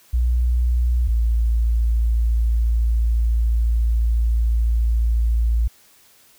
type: tone pair in turn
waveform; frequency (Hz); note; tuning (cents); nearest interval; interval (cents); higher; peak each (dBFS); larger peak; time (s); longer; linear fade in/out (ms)
sine; 60.4 / 57.01; B1 / A#1; -38 / -38; minor second; 100; first; -15 / -15; neither; 0.13-1.08 / 1.08-5.68; second; 10
effects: white hiss -53 dBFS RMS until 6.38 s